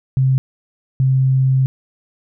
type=tone pair in turn; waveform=sine; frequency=132 / 132 Hz; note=C3 / C3; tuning=+16 / +16 cents; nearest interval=unison; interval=0 cents; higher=neither; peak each=-11 dBFS; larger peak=neither; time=0.17-0.38 / 1-1.66 s; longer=second; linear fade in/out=0 ms; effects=none